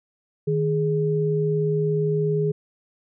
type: tone pair together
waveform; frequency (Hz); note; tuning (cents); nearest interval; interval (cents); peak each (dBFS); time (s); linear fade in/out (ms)
sine; 155.56 / 416.1; D#3 / G#4; 0 / +3; octave + perfect fourth; 1703; -22 / -22; 0.47-2.52; 10
effects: none